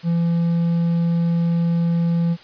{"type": "tone", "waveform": "triangle", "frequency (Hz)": 169.1, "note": "E3", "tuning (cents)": 44, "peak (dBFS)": -14, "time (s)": [0.03, 2.37], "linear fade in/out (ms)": 50, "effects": ["white hiss -45 dBFS RMS until 2.43 s", "resampled to 11025 Hz"]}